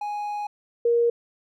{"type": "tone pair in turn", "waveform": ["triangle", "sine"], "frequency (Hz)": [830, 470.8], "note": ["G#5", "A#4"], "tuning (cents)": [-1, 17], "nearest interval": "minor seventh", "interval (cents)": 982, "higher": "first", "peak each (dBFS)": [-25, -17], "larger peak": "second", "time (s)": [[0.01, 0.47], [0.85, 1.1]], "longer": "first", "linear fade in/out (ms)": 5, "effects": []}